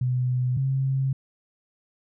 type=tone pair in turn; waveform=sine; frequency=125.9 / 134.12 Hz; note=B2 / C3; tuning=+34 / +43 cents; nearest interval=minor second; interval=109 cents; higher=second; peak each=-21 dBFS; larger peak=neither; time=0.01-0.57 / 0.57-1.13 s; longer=neither; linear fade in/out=5 ms; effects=none